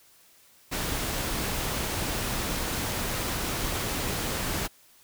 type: noise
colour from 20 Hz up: pink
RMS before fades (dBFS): -30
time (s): 0.71-4.68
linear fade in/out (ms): 20
effects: white hiss -58 dBFS RMS until 5.03 s